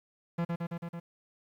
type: tone with echo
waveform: 45% pulse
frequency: 170 Hz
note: F3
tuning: 46 cents flat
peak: -28 dBFS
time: 0.38-0.45 s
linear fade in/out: 10 ms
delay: 110 ms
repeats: 5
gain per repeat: -2 dB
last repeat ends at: 1 s
effects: low-pass 2000 Hz 12 dB/octave + 10-bit